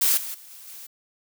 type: noise with level steps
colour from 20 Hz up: blue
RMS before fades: -20 / -33 / -46 / -44 / -41 dBFS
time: 0.01-0.87 s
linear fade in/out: 10 ms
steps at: 0.17 / 0.34 / 0.5 / 0.67 s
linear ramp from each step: 5 ms
effects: none